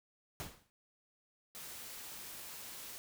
pink noise with exponential decay, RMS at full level -40 dBFS, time 0.4-0.7 s, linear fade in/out 0 ms, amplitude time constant 64 ms
white noise, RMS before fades -48 dBFS, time 1.55-2.98 s, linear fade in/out 0 ms
clicks, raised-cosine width 0.2 ms, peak -40 dBFS, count 2, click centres 1.55 / 2.214 s
effects none

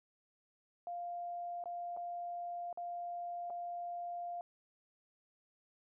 sine tone with dropouts, 698.5 Hz, F5, in tune, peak -39 dBFS, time 0.87-4.41 s, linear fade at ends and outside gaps 1 ms, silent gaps 1.639-1.657 / 1.966-1.972 / 2.728-2.774 / 3.5-3.504 s, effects none

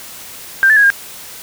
sine tone with pitch steps, 1575 / 1747 / 1657 / 1612 Hz, G6 / A6 / G#6 / G6, +8 / -13 / -4 / +48 cents, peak -6 dBFS, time 0.63-0.902 s, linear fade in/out 0 ms, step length 68 ms, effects white hiss -33 dBFS RMS until 1.42 s

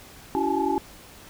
sine tone cluster, 284.8 / 335.8 / 380.6 / 838 / 869 Hz, C#4 / E4 / F#4 / G#5 / A5, +47 / +32 / +49 / +15 / -22 cents, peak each -28 dBFS, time 0.35-0.78 s, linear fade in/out 0 ms, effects pink hiss -47 dBFS RMS until 1.29 s

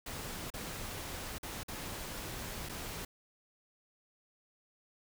pink noise with dropouts, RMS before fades -42 dBFS, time 0.06-3.05 s, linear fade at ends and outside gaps 5 ms, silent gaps 0.503-0.538 / 1.384-1.43 / 1.634-1.682 / 2.689-2.693 s, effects none

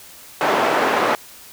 white band-pass noise, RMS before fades -18 dBFS, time 0.41-1.15 s, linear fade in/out 0 ms, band 340 to 1100 Hz, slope 12 dB/octave, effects white hiss -42 dBFS RMS until 1.52 s

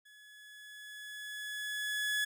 30% pulse tone with level ramp, 1698 Hz, G#6, 38 cents sharp, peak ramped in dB -54 to -27 dBFS, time 0.05-2.25 s, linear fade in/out 10 ms, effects none

